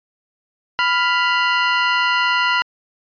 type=tone pair together; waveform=25% pulse; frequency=990.4 / 1396.9 Hz; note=B5 / F6; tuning=+5 / 0 cents; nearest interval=tritone; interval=595 cents; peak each=-14 dBFS; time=0.79-2.62 s; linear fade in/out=0 ms; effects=resampled to 11025 Hz